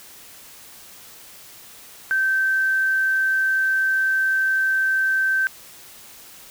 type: tone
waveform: sine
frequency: 1552 Hz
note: G6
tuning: 18 cents flat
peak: -17 dBFS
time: 2.11-5.47 s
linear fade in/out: 0 ms
effects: white hiss -44 dBFS RMS until 6.5 s